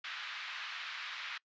pink band-pass noise, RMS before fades -43 dBFS, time 0.04-1.38 s, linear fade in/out 5 ms, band 1300 to 3900 Hz, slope 24 dB/octave, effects noise-tail reverb RT60 0.1 s tail -23 dB re dry + resampled to 16000 Hz

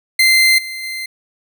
30% pulse tone with level steps, 2079 Hz, C7, 12 cents flat, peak -6 / -22 / -20 dBFS, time 0.19-1.06 s, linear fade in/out 5 ms, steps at 0.58 / 0.83 s, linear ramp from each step 5 ms, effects none

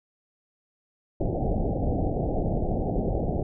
pink low-pass noise, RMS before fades -26 dBFS, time 1.2-3.43 s, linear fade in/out 5 ms, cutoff 780 Hz, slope 96 dB/octave, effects none

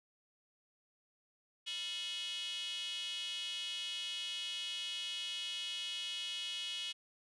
square tone with high-pass filter, 196 Hz, G3, in tune, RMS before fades -41 dBFS, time 1.66-6.93 s, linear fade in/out 20 ms, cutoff 3100 Hz, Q 8, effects resampled to 24000 Hz

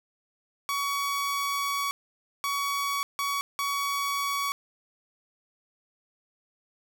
sawtooth tone bursts at uneven times, 1127 Hz, C#6, 28 cents sharp, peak -23 dBFS, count 4, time 0.69-1.91 / 2.44-3.03 / 3.19-3.41 / 3.59-4.52 s, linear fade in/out 0 ms, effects none

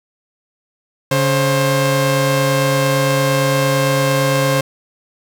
sawtooth tone pair together, 140 / 531.2 Hz, C#3 / C5, +18 / +26 cents, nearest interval octave + major seventh, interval 2308 cents, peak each -12 dBFS, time 1.11-4.61 s, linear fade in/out 5 ms, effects none

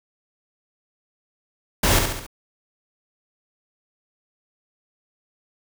pink noise with echo, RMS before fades -18 dBFS, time 1.83-1.99 s, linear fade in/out 5 ms, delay 69 ms, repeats 4, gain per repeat -5 dB, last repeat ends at 2.266 s, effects none

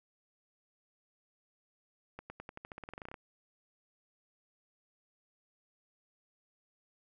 accelerating click train, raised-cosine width 0.5 ms, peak -29 dBFS, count 17, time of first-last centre 2.19-3.142 s, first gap 110 ms, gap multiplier 0.91, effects none

